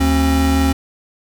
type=tone pair together; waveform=square; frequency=75.5 / 268.7 Hz; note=D2 / C4; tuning=+48 / +46 cents; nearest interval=octave + minor seventh; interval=2198 cents; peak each=-16 dBFS; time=0-0.73 s; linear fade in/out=10 ms; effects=none